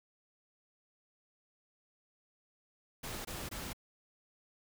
pink noise bursts, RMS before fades -42 dBFS, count 3, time 3.03-3.732 s, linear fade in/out 10 ms, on 220 ms, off 21 ms, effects none

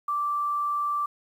sine tone with quantisation, 1170 Hz, D6, 7 cents flat, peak -24 dBFS, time 0.08-1.06 s, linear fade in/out 5 ms, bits 9, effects none

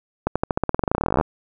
accelerating click train, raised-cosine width 1 ms, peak -5 dBFS, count 26, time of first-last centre 0.27-1.211 s, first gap 86 ms, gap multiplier 0.92, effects none

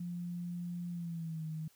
sine tone with pitch glide, 174.8 to 157.54 Hz, F3 to D#3, +2 to +22 cents, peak -37 dBFS, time 0-1.68 s, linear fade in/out 5 ms, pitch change -180 cents, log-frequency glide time 0.9-1.45 s, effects white hiss -67 dBFS RMS until 1.75 s

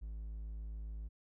triangle tone, 53.7 Hz, A1, 41 cents flat, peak -39 dBFS, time 0.01-1.09 s, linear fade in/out 20 ms, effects none

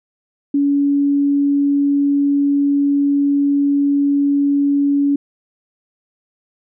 sine tone, 283.2 Hz, C#4, 37 cents sharp, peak -12 dBFS, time 0.54-5.16 s, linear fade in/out 5 ms, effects none

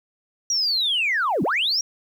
sine linear two-way sweep, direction down then up, 5780 to 146.6 to 5780 Hz, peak -18 dBFS, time 0.5-1.81 s, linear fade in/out 2 ms, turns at 1.43 s, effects tanh soft clip ceiling -15 dBFS + 9-bit

